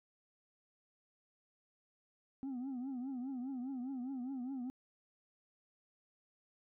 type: tone with vibrato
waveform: sine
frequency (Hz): 258.5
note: C4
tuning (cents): -21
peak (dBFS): -36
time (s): 2.43-4.7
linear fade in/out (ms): 0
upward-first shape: triangle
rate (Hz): 4.9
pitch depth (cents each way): 140
effects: tanh soft clip ceiling -38 dBFS